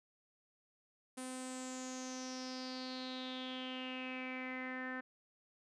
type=tone with low-pass filter sweep; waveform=sawtooth; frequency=256.9 Hz; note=C4; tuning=32 cents flat; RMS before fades=-44 dBFS; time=1.17-5.01 s; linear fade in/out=10 ms; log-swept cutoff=9400 to 1700 Hz; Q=7.2; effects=none